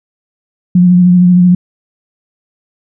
sine tone with vibrato, 178.9 Hz, F3, 42 cents sharp, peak -3 dBFS, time 0.75-1.55 s, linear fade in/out 5 ms, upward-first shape sine, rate 13 Hz, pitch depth 26 cents each way, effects none

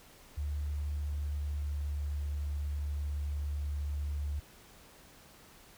sine tone with pitch glide, 73.42 to 72.79 Hz, D2 to D2, 0 to -15 cents, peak -32 dBFS, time 0.37-4.4 s, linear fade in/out 10 ms, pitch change -15 cents, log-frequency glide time 0.93-2.05 s, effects pink hiss -57 dBFS RMS until 5.77 s

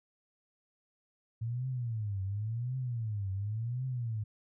sine tone with vibrato, 111.6 Hz, A2, 25 cents sharp, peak -32 dBFS, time 1.41-4.24 s, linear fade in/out 10 ms, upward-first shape triangle, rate 0.92 Hz, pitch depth 290 cents each way, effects none

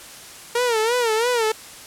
sawtooth tone with vibrato, 464.5 Hz, A#4, 6 cents flat, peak -14 dBFS, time 0.55-1.52 s, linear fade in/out 5 ms, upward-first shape sine, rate 3 Hz, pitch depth 120 cents each way, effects white hiss -40 dBFS RMS until 1.86 s + low-pass 11000 Hz 12 dB/octave

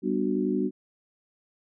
sine chord, G major seventh, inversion none, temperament equal with one note detuned, 196 / 246.9 / 298.3 / 370 Hz, G3 / B3 / D4 / F#4, 0 / 0 / +27 / 0 cents, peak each -29 dBFS, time 0.02-0.71 s, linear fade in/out 50 ms, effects none

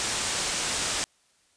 white low-pass noise, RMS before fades -29 dBFS, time 0-1.04 s, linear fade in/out 0 ms, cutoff 9200 Hz, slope 48 dB/octave, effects white hiss -65 dBFS RMS until 1.56 s + resampled to 22050 Hz

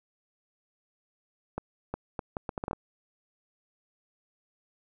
accelerating click train, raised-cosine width 1 ms, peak -18 dBFS, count 10, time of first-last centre 1.58-2.732 s, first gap 360 ms, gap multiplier 0.7, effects none

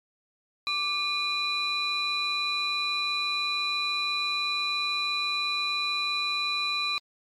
sine tone cluster, 1171 / 2432 / 3977 Hz, D6 / D#7 / B7, -5 / -40 / +11 cents, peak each -31 / -29 / -27 dBFS, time 0.67-6.98 s, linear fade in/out 0 ms, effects tanh soft clip ceiling -20 dBFS + MP3 64 kbps

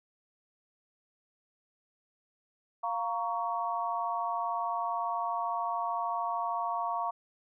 sine chord, Bb minor, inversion second, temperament just, 699.2 / 932.3 / 1118.8 Hz, F5 / Bb5 / Db6, +2 / 0 / +16 cents, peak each -34 dBFS, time 2.83-7.11 s, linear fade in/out 10 ms, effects none

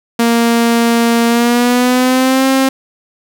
sawtooth tone with pitch glide, 233.1 to 266.2 Hz, A#3 to C4, 0 to +30 cents, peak -5 dBFS, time 0.19-2.69 s, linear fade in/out 5 ms, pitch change +230 cents, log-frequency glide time 1.27-2.46 s, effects none

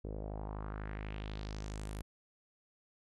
sawtooth tone with low-pass filter sweep, 52.1 Hz, G#1, 6 cents sharp, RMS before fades -42 dBFS, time 0.04-2.02 s, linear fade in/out 5 ms, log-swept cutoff 440 to 12000 Hz, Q 2.5, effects none

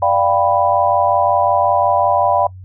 sine chord, G dominant seventh, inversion second, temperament equal, 587.3 / 698.5 / 784 / 987.8 Hz, D5 / F5 / G5 / B5, 0 / 0 / 0 / 0 cents, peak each -17 dBFS, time 0.02-2.47 s, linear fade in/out 5 ms, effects noise-tail reverb RT60 0.1 s tail -22 dB re dry + added 93 Hz sine -32 dBFS peak until 2.64 s

